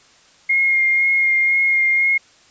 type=tone with vibrato; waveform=sine; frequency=2137 Hz; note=C7; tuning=36 cents sharp; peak=-13 dBFS; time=0.49-2.18 s; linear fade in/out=10 ms; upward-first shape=sine; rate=2 Hz; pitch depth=16 cents each way; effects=white hiss -51 dBFS RMS until 2.5 s + resampled to 16000 Hz